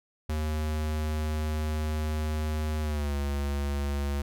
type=tone with pitch glide; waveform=square; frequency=77 to 71.02 Hz; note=D#2 to C#2; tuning=-17 to +43 cents; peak=-28 dBFS; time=0.29-4.22 s; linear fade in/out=5 ms; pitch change=-140 cents; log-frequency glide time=2.81-3.16 s; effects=none